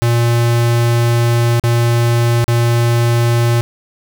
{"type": "tone with dropouts", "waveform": "square", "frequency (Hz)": 118.1, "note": "A#2", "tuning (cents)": 23, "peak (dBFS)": -11, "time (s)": [0.02, 3.61], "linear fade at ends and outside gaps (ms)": 0, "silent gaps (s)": [[1.597, 1.638], [2.442, 2.48]], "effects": []}